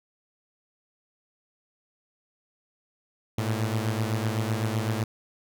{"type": "beating tone pair", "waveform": "sawtooth", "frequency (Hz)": [107.7, 115.6], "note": ["A2", "A#2"], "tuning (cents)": [-37, -14], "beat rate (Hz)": 7.9, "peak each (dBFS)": [-23, -26], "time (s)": [3.38, 5.04], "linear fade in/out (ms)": 5, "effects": []}